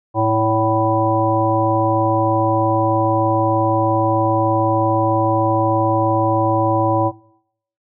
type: harmonic tone with a mistuned harmonic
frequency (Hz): 109.6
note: A2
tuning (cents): -6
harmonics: 1 / 3 / 5 / 7 / 9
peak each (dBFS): -20 / -20 / -20 / -20 / -20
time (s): 0.14-7.12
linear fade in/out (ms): 50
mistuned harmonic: 5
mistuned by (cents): +44
effects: noise-tail reverb RT60 0.7 s tail -21 dB re dry